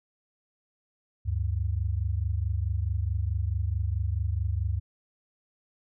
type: tone pair together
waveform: sine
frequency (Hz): 73.37 / 98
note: D2 / G2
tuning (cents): -1 / 0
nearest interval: perfect fourth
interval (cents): 501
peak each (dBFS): -28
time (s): 1.25-4.8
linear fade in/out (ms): 20
effects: none